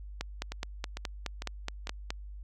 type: two click trains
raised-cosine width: 0.2 ms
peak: -16 / -20 dBFS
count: 10 / 4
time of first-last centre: 0.21-2.105 / 0.52-1.871 s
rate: 4.75 / 2.22 Hz
effects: added 50 Hz sine -41 dBFS peak until 2.43 s